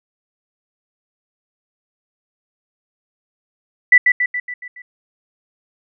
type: tone with echo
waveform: sine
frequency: 1975.5 Hz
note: B6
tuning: in tune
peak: -4 dBFS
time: 3.92-3.98 s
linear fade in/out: 5 ms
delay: 140 ms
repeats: 6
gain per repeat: -5 dB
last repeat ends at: 4.82 s
effects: none